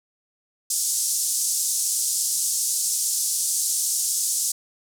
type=band-pass noise; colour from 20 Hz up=white; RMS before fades=-24 dBFS; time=0.7-4.52 s; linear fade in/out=5 ms; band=5700 to 10000 Hz; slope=24 dB/octave; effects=none